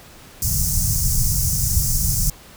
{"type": "band-stop noise", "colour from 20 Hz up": "pink", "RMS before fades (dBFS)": -19, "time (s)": [0.42, 2.3], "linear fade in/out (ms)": 2, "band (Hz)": [170, 5400], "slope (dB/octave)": 48, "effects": ["pink hiss -44 dBFS RMS until 2.56 s"]}